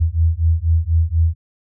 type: beating tone pair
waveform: sine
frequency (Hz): 80.1 / 84.2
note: E2 / E2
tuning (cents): -49 / +37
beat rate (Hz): 4.1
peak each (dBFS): -16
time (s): 0-1.35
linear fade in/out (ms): 20
effects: none